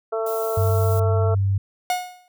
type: harmonic tone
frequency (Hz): 223.2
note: A3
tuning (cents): +25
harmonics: 2 / 3 / 4 / 5 / 6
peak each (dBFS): -24 / -26 / -37 / -37 / -32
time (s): 0.12-1.35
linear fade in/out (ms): 10
type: noise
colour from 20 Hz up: violet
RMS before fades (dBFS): -35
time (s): 0.26-1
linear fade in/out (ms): 5
type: tone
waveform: sine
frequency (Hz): 98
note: G2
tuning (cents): 0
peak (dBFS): -17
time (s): 0.57-1.58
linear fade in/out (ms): 5
type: tone with exponential decay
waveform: 45% pulse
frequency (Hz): 725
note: F#5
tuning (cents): -35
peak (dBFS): -17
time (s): 1.9-2.28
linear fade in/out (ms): 1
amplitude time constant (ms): 81
effects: none